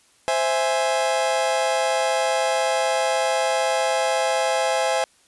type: chord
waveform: 40% pulse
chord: C augmented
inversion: none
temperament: equal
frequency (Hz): 523.3 / 659.3 / 830.6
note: C5 / E5 / G#5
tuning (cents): 0 / 0 / 0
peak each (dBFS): -23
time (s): 0.28-5.04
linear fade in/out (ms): 0
effects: white hiss -58 dBFS RMS until 5.27 s + resampled to 24000 Hz